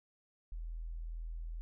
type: tone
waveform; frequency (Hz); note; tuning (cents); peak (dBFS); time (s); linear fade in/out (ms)
sine; 41.11; E1; -4; -39; 0.52-1.61; 0
effects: none